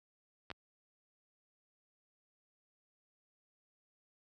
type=clicks; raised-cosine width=0.3 ms; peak=-26 dBFS; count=2; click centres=0.503 / 0.514 s; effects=high-pass 60 Hz 12 dB/octave